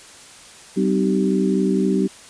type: harmonic tone with a mistuned harmonic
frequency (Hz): 64.2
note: C2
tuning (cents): -32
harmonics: 3 / 4 / 5 / 6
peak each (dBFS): -19 / -23 / -23 / -22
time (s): 0.76-2.08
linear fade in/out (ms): 20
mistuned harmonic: 5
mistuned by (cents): -70
effects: white hiss -43 dBFS RMS until 2.29 s + resampled to 22050 Hz